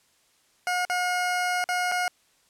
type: tone with dropouts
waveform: 20% pulse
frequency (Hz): 720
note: F#5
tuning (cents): -47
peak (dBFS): -19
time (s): 0.67-2.08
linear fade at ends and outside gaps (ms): 1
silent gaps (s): 0.851-0.898 / 1.641-1.689 / 1.916-1.92
effects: white hiss -64 dBFS RMS until 2.49 s + low-pass 10000 Hz 12 dB/octave